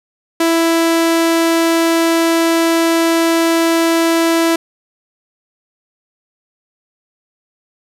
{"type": "tone", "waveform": "sawtooth", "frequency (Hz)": 331.1, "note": "E4", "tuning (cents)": 8, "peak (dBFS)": -7, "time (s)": [0.4, 4.56], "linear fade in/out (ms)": 5, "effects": ["resampled to 32000 Hz", "7-bit"]}